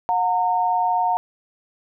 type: tone pair together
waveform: sine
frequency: 724.5 / 916 Hz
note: F#5 / A#5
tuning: -37 / -31 cents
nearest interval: major third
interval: 406 cents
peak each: -20 dBFS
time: 0.09-1.17 s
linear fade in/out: 0 ms
effects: none